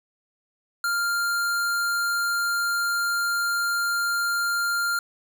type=tone; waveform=square; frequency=1396.9 Hz; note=F6; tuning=in tune; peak=-23 dBFS; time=0.84-4.99 s; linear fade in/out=2 ms; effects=10-bit